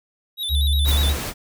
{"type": "tone with vibrato", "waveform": "square", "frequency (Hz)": 3669, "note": "A#7", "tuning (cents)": -28, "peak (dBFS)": -24, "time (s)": [0.37, 1.14], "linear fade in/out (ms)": 50, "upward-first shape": "square", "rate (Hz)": 8.3, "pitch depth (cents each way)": 70}
{"type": "tone", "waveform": "sine", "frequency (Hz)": 71.7, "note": "D2", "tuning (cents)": -41, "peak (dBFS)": -16, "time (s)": [0.49, 1.17], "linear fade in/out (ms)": 50}
{"type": "noise", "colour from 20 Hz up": "pink", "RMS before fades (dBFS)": -28, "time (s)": [0.84, 1.34], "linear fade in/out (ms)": 50}
{"type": "noise with exponential decay", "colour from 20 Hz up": "violet", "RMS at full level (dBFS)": -26, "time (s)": [0.88, 1.16], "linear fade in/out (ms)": 1, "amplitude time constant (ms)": 60}
{"effects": []}